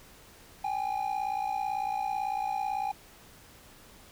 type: ring-modulated tone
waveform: triangle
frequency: 809 Hz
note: G#5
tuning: 46 cents flat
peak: -24 dBFS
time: 0.64-2.92 s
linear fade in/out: 5 ms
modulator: 29 Hz
effects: pink hiss -54 dBFS RMS until 4.11 s